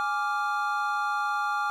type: chord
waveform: triangle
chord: D diminished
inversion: second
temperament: equal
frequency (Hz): 830.6 / 1174.7 / 1396.9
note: Ab5 / D6 / F6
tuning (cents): 0 / 0 / 0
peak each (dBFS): -28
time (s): 0-1.7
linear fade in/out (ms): 0
effects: none